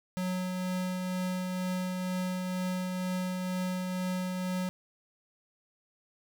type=tone with tremolo; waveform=square; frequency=183.5 Hz; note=F#3; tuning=14 cents flat; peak=-30 dBFS; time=0.17-4.69 s; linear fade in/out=0 ms; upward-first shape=triangle; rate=2.1 Hz; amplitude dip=30%; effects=none